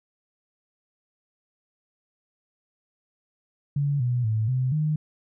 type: tone with pitch steps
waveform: sine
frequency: 142.7 / 122.9 / 109.6 / 128.5 / 153.2 Hz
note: D3 / B2 / A2 / C3 / D#3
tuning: -49 / -8 / -6 / -31 / -27 cents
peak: -21 dBFS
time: 3.76-4.96 s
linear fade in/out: 5 ms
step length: 240 ms
effects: none